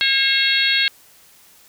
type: harmonic tone with a mistuned harmonic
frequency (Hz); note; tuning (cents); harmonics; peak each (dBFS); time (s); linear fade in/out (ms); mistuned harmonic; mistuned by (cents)
540; C#5; -45; 3 / 4 / 5 / 6 / 7 / 8; -22 / -22 / -22 / -22 / -22 / -22; 0.01-0.88; 0; 6; +31
effects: white hiss -50 dBFS RMS until 1.68 s